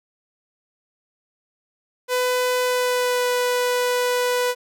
sawtooth tone with pitch glide, 500 to 494 Hz, B4 to B4, +21 to 0 cents, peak -15 dBFS, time 2.08-4.55 s, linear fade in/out 50 ms, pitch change -21 cents, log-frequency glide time 2.64-3.27 s, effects none

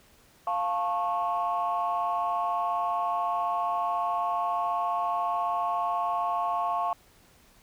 sine chord, F augmented, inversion none, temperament equal with one note detuned, 698.5 / 880 / 1096 Hz, F5 / A5 / C#6, 0 / 0 / -20 cents, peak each -28 / -31 / -28 dBFS, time 0.47-6.93 s, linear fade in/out 2 ms, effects tanh soft clip ceiling -19 dBFS + pink hiss -59 dBFS RMS until 7.62 s

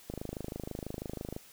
click train, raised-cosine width 2 ms, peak -24 dBFS, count 34, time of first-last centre 0.1-1.364 s, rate 26.1 Hz, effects white hiss -56 dBFS RMS until 1.52 s

